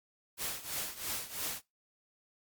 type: noise with tremolo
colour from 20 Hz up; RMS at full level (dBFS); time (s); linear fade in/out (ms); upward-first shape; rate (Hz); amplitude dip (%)
white; -35; 0.37-1.62; 50; triangle; 3; 85
effects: noise-tail reverb RT60 0.2 s tail -22 dB re dry + Opus 48 kbps